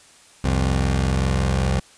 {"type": "tone pair together", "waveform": "20% pulse", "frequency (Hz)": [65.41, 87.31], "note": ["C2", "F2"], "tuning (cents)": [0, 0], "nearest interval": "perfect fourth", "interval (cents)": 500, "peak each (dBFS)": [-14, -20], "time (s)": [0.44, 1.8], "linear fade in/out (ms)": 5, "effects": ["white hiss -50 dBFS RMS until 1.97 s", "resampled to 22050 Hz"]}